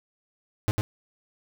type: tone with echo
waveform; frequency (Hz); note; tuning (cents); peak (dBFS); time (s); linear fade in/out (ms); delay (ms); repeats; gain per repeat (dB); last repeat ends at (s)
45% pulse; 105.4; G#2; +26; -20; 0.68-0.71; 0; 100; 1; -2; 0.81
effects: none